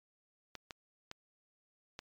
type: clicks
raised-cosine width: 0.2 ms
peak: -26 dBFS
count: 4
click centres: 0.553 / 0.708 / 1.114 / 1.991 s
effects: MP3 96 kbps